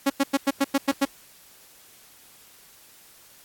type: tone bursts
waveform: sawtooth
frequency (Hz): 276.2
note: C#4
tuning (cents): -6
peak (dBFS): -14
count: 8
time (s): 0.06-1.053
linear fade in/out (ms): 10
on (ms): 41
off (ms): 95
effects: white hiss -52 dBFS RMS until 3.44 s + AAC 64 kbps